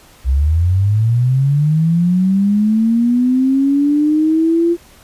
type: linear sweep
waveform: sine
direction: up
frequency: 61.74 to 345.2 Hz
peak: -10 dBFS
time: 0.24-4.77 s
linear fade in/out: 50 ms
effects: pink hiss -45 dBFS RMS until 5.03 s + resampled to 32000 Hz